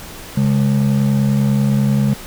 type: ring-modulated tone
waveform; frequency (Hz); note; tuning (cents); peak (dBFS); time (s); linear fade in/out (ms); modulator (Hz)
triangle; 171.5; F3; -31; -7; 0.37-2.14; 5; 35.1
effects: pink hiss -34 dBFS RMS until 2.26 s